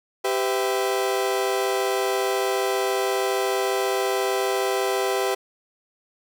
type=chord; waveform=30% pulse; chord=E minor; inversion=first; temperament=equal with one note detuned; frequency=392 / 506.6 / 659.3 Hz; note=G4 / B4 / E5; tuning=0 / +44 / 0 cents; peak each=-21 / -24 / -27 dBFS; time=0.24-5.35 s; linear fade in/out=10 ms; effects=none